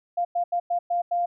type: tone bursts at uneven times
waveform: sine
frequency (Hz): 698.5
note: F5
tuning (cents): 0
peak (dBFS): -21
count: 6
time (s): 0.17-0.25 / 0.35-0.44 / 0.52-0.6 / 0.7-0.79 / 0.9-1.02 / 1.11-1.26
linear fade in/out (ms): 10
effects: none